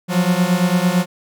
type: beating tone pair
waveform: 45% pulse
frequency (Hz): 174.61 / 183.51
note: F3 / F#3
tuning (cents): 0 / -14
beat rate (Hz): 8.9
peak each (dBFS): -17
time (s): 0.08-1.06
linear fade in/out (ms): 50
effects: none